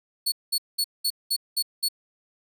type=tone bursts; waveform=sawtooth; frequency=4408 Hz; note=C#8; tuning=11 cents flat; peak=-19 dBFS; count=7; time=0.26-1.887 s; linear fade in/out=10 ms; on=61 ms; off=200 ms; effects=none